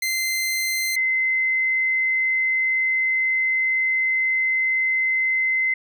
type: tone pair in turn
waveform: sawtooth / sine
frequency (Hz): 2076 / 2059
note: C7 / C7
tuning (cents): -14 / -28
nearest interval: unison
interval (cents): 14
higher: first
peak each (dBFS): -18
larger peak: neither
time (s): 0.02-0.96 / 0.96-5.74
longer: second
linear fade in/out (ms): 5
effects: none